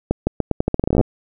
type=accelerating click train; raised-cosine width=2 ms; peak=-3 dBFS; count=18; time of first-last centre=0.11-1.012 s; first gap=160 ms; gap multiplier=0.83; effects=none